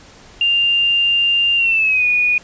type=tone with pitch glide; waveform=sine; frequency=2794 to 2461 Hz; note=F7 to D#7; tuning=0 to -20 cents; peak=-12 dBFS; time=0.41-2.38 s; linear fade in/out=2 ms; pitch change=-220 cents; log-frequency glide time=1.56-2.06 s; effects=pink hiss -43 dBFS RMS until 2.43 s + resampled to 16000 Hz

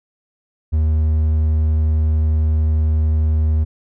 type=tone; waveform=triangle; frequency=77.78 Hz; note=D#2; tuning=in tune; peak=-11 dBFS; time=0.72-3.65 s; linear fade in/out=20 ms; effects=none

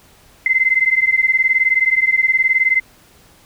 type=beating tone pair; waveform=sine; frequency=2058 / 2077 Hz; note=C7 / C7; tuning=-29 / -13 cents; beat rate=19 Hz; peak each=-15 dBFS; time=0.46-2.8 s; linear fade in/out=2 ms; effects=pink hiss -49 dBFS RMS until 3.45 s

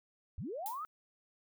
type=linear sweep; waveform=sine; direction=up; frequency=58.27 to 1318.5 Hz; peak=-38 dBFS; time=0.38-0.85 s; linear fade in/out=0 ms
type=noise with exponential decay; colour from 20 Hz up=violet; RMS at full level=-39 dBFS; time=0.66-0.87 s; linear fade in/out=0 ms; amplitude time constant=44 ms
effects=none

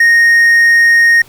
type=tone; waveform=triangle; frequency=1859 Hz; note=A#6; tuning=5 cents flat; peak=-3 dBFS; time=0-1.22 s; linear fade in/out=5 ms; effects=pink hiss -42 dBFS RMS until 1.28 s

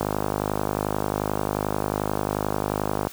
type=click train; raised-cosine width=1 ms; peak=-9 dBFS; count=158; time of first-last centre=0.01-3.07 s; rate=51.3 Hz; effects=white hiss -43 dBFS RMS until 3.12 s + high-pass 60 Hz 12 dB/octave

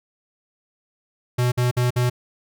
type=tone bursts; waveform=square; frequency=123.47 Hz; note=B2; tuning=in tune; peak=-18 dBFS; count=4; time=1.38-2.099 s; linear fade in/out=10 ms; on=140 ms; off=53 ms; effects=none

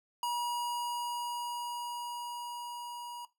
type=tone with level ramp; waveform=square; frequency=960 Hz; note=B5; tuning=49 cents flat; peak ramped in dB=-31 to -41 dBFS; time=0.23-3.25 s; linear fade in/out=2 ms; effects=noise-tail reverb RT60 0.2 s tail -17 dB re dry

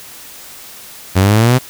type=exponential sweep; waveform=sawtooth; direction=up; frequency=91 to 130.81 Hz; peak=-4 dBFS; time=1.15-1.59 s; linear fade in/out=20 ms; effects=white hiss -35 dBFS RMS until 1.69 s

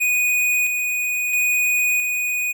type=tone with tremolo; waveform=square; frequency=2477 Hz; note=D#7; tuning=8 cents flat; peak=-17 dBFS; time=0-2.53 s; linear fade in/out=20 ms; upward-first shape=square; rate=0.75 Hz; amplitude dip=35%; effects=none

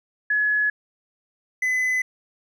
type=tone pair in turn; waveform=sine / triangle; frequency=1696 / 2016 Hz; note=G#6 / B6; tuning=+36 / +35 cents; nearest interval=minor third; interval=299 cents; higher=second; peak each=-18 dBFS; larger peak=neither; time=0.3-0.7 / 1.62-2.02 s; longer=neither; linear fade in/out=5 ms; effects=none

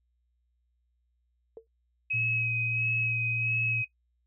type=tone with exponential decay; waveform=sine; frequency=451.3 Hz; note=A4; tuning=44 cents sharp; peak=-36 dBFS; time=1.57-1.67 s; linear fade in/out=1 ms; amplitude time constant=20 ms
type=tone with vibrato; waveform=sine; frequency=2544 Hz; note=D#7; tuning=38 cents sharp; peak=-27 dBFS; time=2.1-3.85 s; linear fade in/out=10 ms; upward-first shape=sine; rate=1.5 Hz; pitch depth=20 cents each way
type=tone; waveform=sine; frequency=116.54 Hz; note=A#2; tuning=in tune; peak=-33 dBFS; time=2.13-3.83 s; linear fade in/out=20 ms
effects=noise-tail reverb RT60 0.1 s tail -17 dB re dry + added 60 Hz sine -70 dBFS peak until 4.26 s

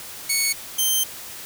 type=tone pair in turn; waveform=10% pulse; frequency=2217 / 3130 Hz; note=C#7 / G7; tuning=0 / -3 cents; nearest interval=tritone; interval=597 cents; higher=second; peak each=-10 dBFS; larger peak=neither; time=0.29-0.53 / 0.78-1.04 s; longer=second; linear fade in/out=10 ms; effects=white hiss -37 dBFS RMS until 1.45 s

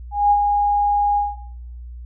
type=tone with ADSR envelope; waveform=sine; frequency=820 Hz; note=G#5; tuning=22 cents flat; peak=-10 dBFS; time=0.11-1.38 s; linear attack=200 ms; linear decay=53 ms; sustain=-4 dB; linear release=210 ms; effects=noise-tail reverb RT60 0.7 s tail -18 dB re dry + added 60 Hz sine -32 dBFS peak until 2.05 s

